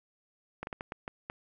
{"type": "slowing click train", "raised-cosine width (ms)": 0.5, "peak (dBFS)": -22, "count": 7, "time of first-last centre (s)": [0.63, 1.299], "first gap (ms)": 41, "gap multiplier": 1.4, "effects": []}